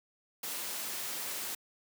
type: noise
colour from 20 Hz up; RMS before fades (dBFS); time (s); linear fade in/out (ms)
white; -38; 0.43-1.55; 5
effects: high-pass 200 Hz 12 dB/octave